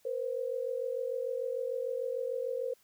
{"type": "tone pair together", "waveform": "sine", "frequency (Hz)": [473.3, 520], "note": ["A#4", "C5"], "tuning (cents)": [26, -11], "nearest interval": "major second", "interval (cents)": 163, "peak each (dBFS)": [-35, -34], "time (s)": [0.05, 2.74], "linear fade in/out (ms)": 5, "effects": ["white hiss -67 dBFS RMS until 2.83 s"]}